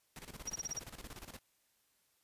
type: noise with tremolo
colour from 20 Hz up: pink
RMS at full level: -48 dBFS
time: 0.16-1.39 s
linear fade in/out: 2 ms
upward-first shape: square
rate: 17 Hz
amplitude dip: 75%
type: tone bursts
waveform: sine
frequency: 5690 Hz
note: F8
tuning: 31 cents sharp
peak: -36 dBFS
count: 6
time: 0.47-0.793 s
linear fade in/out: 5 ms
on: 28 ms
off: 31 ms
effects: white hiss -75 dBFS RMS until 2.23 s + resampled to 32000 Hz